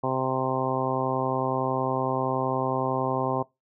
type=harmonic tone; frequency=130.81 Hz; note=C3; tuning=in tune; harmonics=1 / 2 / 3 / 4 / 5 / 6 / 7 / 8; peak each=-32 / -32 / -32 / -32 / -32 / -32 / -32 / -32 dBFS; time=0.03-3.43 s; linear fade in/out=10 ms; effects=noise-tail reverb RT60 0.2 s tail -21 dB re dry